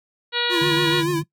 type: harmonic tone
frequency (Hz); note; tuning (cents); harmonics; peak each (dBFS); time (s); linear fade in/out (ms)
479.9; B4; -50; 1 / 2 / 3 / 4 / 5 / 6 / 7 / 8 / 9; -29 / -30 / -27 / -29 / -31 / -29 / -29 / -25 / -31; 0.32-1.04; 50
type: tone with vibrato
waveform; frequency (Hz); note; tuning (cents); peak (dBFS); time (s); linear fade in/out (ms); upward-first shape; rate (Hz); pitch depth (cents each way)
square; 343.6; F4; -28; -21; 0.49-1.23; 50; sine; 6.9; 71
type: tone with tremolo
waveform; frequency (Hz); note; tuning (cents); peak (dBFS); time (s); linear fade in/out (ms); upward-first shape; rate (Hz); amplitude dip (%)
sine; 150.5; D3; +43; -23; 0.61-1.24; 10; square; 19; 35
effects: noise-tail reverb RT60 0.1 s tail -20 dB re dry